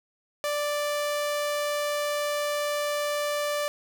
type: tone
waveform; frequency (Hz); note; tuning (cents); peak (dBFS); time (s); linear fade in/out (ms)
sawtooth; 587.3; D5; 0; -22; 0.44-3.68; 0
effects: none